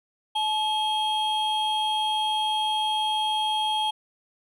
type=tone pair together; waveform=triangle; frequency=860 / 3247 Hz; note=A5 / G#7; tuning=-40 / -40 cents; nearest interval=octave + major seventh; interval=2300 cents; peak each=-23 / -25 dBFS; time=0.35-3.91 s; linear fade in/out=10 ms; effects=none